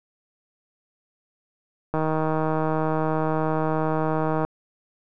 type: click train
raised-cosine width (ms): 1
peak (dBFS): -11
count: 395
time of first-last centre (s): 1.94-4.45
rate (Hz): 157
effects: none